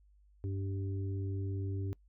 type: harmonic tone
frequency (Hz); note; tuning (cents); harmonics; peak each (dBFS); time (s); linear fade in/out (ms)
97.4; G2; -11; 1 / 3 / 4; -34 / -44 / -46; 0.44-1.93; 0
effects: noise-tail reverb RT60 0.1 s tail -24 dB re dry + added 50 Hz sine -61 dBFS peak until 2.08 s